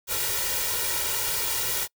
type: noise with comb filter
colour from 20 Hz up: white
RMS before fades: -27 dBFS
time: 0.07-1.88 s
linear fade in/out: 50 ms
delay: 2.1 ms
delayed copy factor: +0.95
effects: noise-tail reverb RT60 0.1 s tail -26 dB re dry